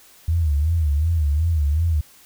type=tone with vibrato; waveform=sine; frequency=77.78 Hz; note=D#2; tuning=in tune; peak=-16 dBFS; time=0.28-2.01 s; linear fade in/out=5 ms; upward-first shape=sine; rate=2.7 Hz; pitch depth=150 cents each way; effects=white hiss -50 dBFS RMS until 2.25 s